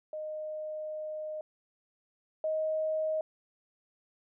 sine tone pair in turn, 617 / 627.1 Hz, D#5 / D#5, -15 / +13 cents, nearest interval unison, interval 28 cents, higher second, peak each -35 / -28 dBFS, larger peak second, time 0.13-1.41 / 2.44-3.21 s, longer first, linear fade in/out 2 ms, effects none

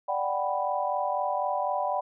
sine chord, G major seventh, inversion second, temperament equal, 587.3 / 740 / 784 / 987.8 Hz, D5 / F#5 / G5 / B5, 0 / 0 / 0 / 0 cents, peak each -31 dBFS, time 0.08-2.01 s, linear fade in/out 10 ms, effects none

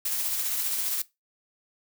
blue noise with tremolo, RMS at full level -27 dBFS, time 0.05-1.02 s, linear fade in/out 5 ms, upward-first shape triangle, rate 15 Hz, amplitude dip 35%, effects noise-tail reverb RT60 0.2 s tail -19 dB re dry

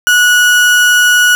35% pulse tone, 1464 Hz, F#6, 19 cents flat, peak -4 dBFS, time 0.07-1.35 s, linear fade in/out 0 ms, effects none

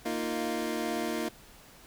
25% pulse chord, Bb suspended fourth, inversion none, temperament equal with one note detuned, 232.1 / 311.1 / 349.2 Hz, Bb3 / Eb4 / F4, -7 / 0 / 0 cents, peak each -31 dBFS, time 0.05-1.29 s, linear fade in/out 10 ms, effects pink hiss -54 dBFS RMS until 1.86 s

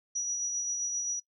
sine tone with tremolo, 5830 Hz, F#8, 26 cents flat, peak -28 dBFS, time 0.15-1.2 s, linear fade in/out 10 ms, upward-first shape sine, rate 7.6 Hz, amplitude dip 30%, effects noise-tail reverb RT60 0.1 s tail -21 dB re dry

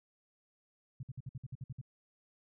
sine tone bursts, 129 Hz, C3, 24 cents flat, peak -39 dBFS, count 10, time 1-1.814 s, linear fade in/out 5 ms, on 31 ms, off 56 ms, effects none

